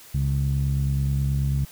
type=tone with low-pass filter; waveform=sawtooth; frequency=69.3 Hz; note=C#2; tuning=in tune; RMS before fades=-23 dBFS; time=0.14-1.65 s; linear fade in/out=5 ms; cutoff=150 Hz; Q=3.6; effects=white hiss -47 dBFS RMS until 1.71 s